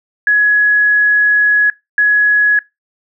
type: tone pair in turn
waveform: sine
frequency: 1681 / 1681 Hz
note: G#6 / G#6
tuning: +20 / +20 cents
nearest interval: unison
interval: 0 cents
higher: neither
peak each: -7 dBFS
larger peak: neither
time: 0.27-1.7 / 1.98-2.59 s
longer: first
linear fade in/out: 2 ms
effects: noise-tail reverb RT60 0.2 s tail -22 dB re dry